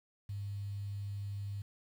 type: tone with quantisation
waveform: sine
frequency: 100.7 Hz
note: G2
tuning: 47 cents sharp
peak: -37 dBFS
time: 0.29-1.62 s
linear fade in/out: 5 ms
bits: 10
effects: none